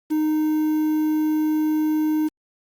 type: tone with quantisation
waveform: triangle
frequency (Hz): 308.7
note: D#4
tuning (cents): -14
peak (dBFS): -16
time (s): 0.1-2.29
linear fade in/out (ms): 20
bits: 7
effects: Opus 48 kbps